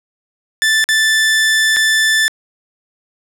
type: tone with dropouts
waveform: sawtooth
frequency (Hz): 1760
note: A6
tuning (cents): 0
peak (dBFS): -7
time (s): 0.62-2.28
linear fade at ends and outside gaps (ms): 0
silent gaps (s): 0.841-0.889 / 1.763-1.768
effects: low-pass 11000 Hz 12 dB/octave + 7-bit